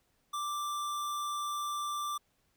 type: tone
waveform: square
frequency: 1177 Hz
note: D6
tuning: 3 cents sharp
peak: -34 dBFS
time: 0.33-2.18 s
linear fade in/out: 10 ms
effects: pink hiss -74 dBFS RMS until 2.56 s